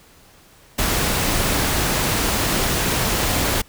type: noise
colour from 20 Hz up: pink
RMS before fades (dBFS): -20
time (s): 0.78-3.62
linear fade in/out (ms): 10
effects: pink hiss -50 dBFS RMS until 3.68 s